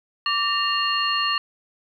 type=tone cluster; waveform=sine; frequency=1162 / 1823 / 2796 / 4302 Hz; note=D6 / A#6 / F7 / C8; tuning=-19 / -39 / +1 / +47 cents; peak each=-24 / -29 / -24 / -27 dBFS; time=0.26-1.38 s; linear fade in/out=2 ms; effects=9-bit